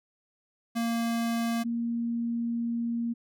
square / sine tone pair in turn, 231.6 / 233.9 Hz, A#3 / A#3, -11 / +6 cents, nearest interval unison, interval 17 cents, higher second, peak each -27 dBFS, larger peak neither, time 0.75-1.64 / 1.64-3.14 s, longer second, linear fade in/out 20 ms, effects none

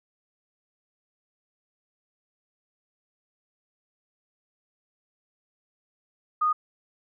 sine tone, 1234 Hz, D#6, 15 cents flat, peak -20 dBFS, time 6.41-6.53 s, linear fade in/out 10 ms, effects none

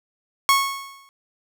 sawtooth tone with exponential decay, 1100 Hz, C#6, 14 cents flat, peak -8 dBFS, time 0.49-1.09 s, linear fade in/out 0 ms, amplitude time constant 130 ms, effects none

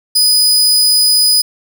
sawtooth tone, 4978 Hz, D#8, in tune, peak -5 dBFS, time 0.15-1.42 s, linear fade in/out 10 ms, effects none

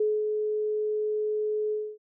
sine tone with ADSR envelope, 426 Hz, G#4, 44 cents sharp, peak -21 dBFS, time 0-1.98 s, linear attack 5 ms, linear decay 220 ms, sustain -4 dB, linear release 260 ms, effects none

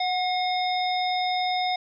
harmonic tone with a mistuned harmonic, 733 Hz, F#5, 16 cents flat, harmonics 1 / 3 / 5 / 7, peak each -24 / -32 / -31 / -35 dBFS, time 0-1.76 s, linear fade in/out 5 ms, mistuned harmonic 3, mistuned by -44 cents, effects none

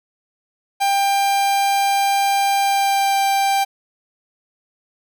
45% pulse tone with pitch glide, 794 to 787.6 Hz, G5 to G5, +22 to +8 cents, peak -15 dBFS, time 0.8-3.65 s, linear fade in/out 20 ms, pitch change -14 cents, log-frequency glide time 2.58-3.24 s, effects none

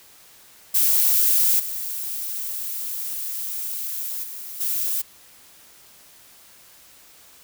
violet noise with level steps, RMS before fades -18 / -29 / -35 / -24 dBFS, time 0.74-5.02 s, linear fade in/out 10 ms, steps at 1.59 / 4.23 / 4.6 s, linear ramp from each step 10 ms, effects white hiss -50 dBFS RMS until 7.43 s

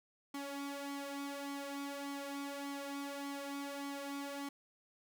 sawtooth tone with flanger, 280.9 Hz, C#4, 23 cents sharp, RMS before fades -43 dBFS, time 0.34-4.49 s, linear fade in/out 5 ms, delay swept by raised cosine 0.92 to 2.72 ms, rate 1.7 Hz, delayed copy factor +0.65, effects none

